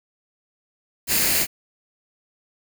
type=noise with comb filter; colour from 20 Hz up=white; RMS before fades=-20 dBFS; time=1.07-1.47 s; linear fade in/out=50 ms; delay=0.43 ms; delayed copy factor=+0.5; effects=none